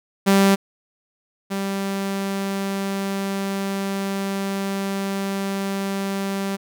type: tone pair in turn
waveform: sawtooth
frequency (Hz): 196.1 / 196.1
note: G3 / G3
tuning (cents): +1 / +1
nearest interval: unison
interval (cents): 0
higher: neither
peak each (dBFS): -9 / -19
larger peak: first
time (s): 0.26-0.56 / 1.5-6.57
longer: second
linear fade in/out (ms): 20
effects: none